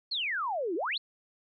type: exponential two-way sweep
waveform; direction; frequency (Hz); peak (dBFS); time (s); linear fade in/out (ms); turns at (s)
sine; down then up; 4480 to 312.6 to 4480; -29; 0.11-0.98; 10; 0.75
effects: none